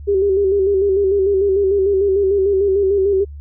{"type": "tone with vibrato", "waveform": "sine", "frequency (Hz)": 392.4, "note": "G4", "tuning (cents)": 2, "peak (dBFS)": -12, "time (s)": [0.07, 3.25], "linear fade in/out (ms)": 20, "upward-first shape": "square", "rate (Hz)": 6.7, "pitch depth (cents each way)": 48, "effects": ["added 72 Hz sine -30 dBFS peak until 3.4 s"]}